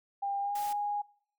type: tone with pitch glide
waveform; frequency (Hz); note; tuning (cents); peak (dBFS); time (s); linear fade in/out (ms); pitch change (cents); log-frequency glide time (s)
sine; 799 to 823.4; G5 to G#5; +33 to -15; -30; 0.22-1.02; 10; +52; 0.4-0.59
type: noise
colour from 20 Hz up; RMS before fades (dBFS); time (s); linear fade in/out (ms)
white; -45; 0.55-0.73; 5
effects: noise-tail reverb RT60 0.6 s tail -24 dB re dry